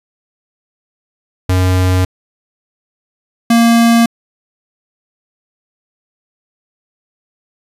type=tone pair in turn; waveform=square; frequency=92.2 / 232.3 Hz; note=F#2 / A#3; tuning=-6 / -6 cents; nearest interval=octave + major third; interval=1600 cents; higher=second; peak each=-10 / -7 dBFS; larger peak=second; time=1.49-2.05 / 3.5-4.06 s; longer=neither; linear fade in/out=5 ms; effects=resampled to 32000 Hz